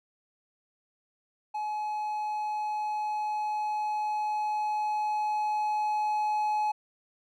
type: tone with level ramp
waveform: triangle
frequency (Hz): 848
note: G#5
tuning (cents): +36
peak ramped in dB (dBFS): -28 to -23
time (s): 1.54-6.72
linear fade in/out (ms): 10
effects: none